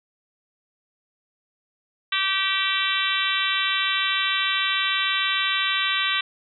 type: harmonic tone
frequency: 386.7 Hz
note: G4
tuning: 24 cents flat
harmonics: 3 / 4 / 5 / 6 / 7 / 8 / 9 / 10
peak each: -29 / -29 / -29 / -29 / -29 / -29 / -29 / -29 dBFS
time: 2.12-6.21 s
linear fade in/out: 5 ms
effects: none